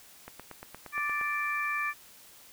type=click train; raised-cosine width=0.5 ms; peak=-27 dBFS; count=9; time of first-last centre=0.28-1.212 s; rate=8.58 Hz
type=harmonic tone; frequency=587.3 Hz; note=D5; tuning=in tune; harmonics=2 / 3 / 4; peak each=-33 / -33 / -33 dBFS; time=0.92-1.94 s; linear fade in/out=50 ms
effects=white hiss -54 dBFS RMS until 2.52 s